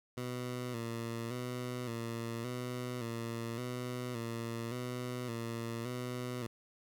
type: tone with vibrato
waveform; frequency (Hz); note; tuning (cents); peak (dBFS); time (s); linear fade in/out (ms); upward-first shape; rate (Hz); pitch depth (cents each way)
15% pulse; 119.9; A#2; +49; -31; 0.17-6.47; 5; square; 0.88; 61
effects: none